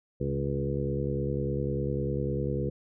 harmonic tone with a mistuned harmonic, 70 Hz, C#2, 18 cents sharp, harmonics 1 / 2 / 3 / 4 / 5 / 6 / 7, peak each -36 / -31 / -36 / -40 / -36 / -36 / -35 dBFS, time 0.2-2.7 s, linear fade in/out 10 ms, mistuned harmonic 2, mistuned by -44 cents, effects none

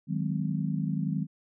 sine chord, Ab dominant seventh, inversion second, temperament just, 155.74 / 186.89 / 207.7 / 259.6 Hz, Eb3 / Gb3 / Ab3 / C4, +2 / +18 / 0 / -13 cents, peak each -30 / -32 / -34 / -36 dBFS, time 0.07-1.27 s, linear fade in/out 50 ms, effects none

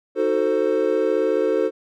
triangle chord, D# diminished seventh, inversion none, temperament equal with one note detuned, 311.1 / 370 / 444.6 / 523.3 Hz, D#4 / F#4 / A4 / C5, 0 / 0 / +18 / 0 cents, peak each -24 / -22 / -19 / -21 dBFS, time 0.15-1.71 s, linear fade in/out 50 ms, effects none

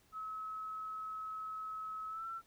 sine tone with pitch glide, 1288 to 1343.5 Hz, E6 to E6, -41 to +33 cents, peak -40 dBFS, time 0.12-2.42 s, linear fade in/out 50 ms, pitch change +74 cents, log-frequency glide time 2.08-2.26 s, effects pink hiss -69 dBFS RMS until 2.46 s

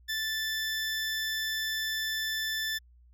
20% pulse tone, 1760 Hz, A6, in tune, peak -25 dBFS, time 0.08-2.79 s, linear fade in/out 20 ms, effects added 60 Hz sine -55 dBFS peak until 3.13 s

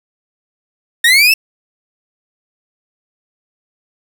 30% pulse linear sweep, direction up, 1807 to 2693 Hz, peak -4 dBFS, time 1.04-1.34 s, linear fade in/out 5 ms, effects none

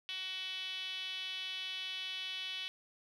5% pulse tone with band-pass filter, 375 Hz, F#4, 23 cents sharp, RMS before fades -41 dBFS, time 0.09-2.68 s, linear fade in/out 0 ms, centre 3100 Hz, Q 4.5, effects none

